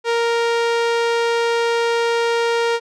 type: tone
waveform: sawtooth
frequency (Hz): 466.2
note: A#4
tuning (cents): 0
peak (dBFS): -12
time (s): 0.04-2.8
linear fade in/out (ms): 50
effects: low-pass 5000 Hz 12 dB/octave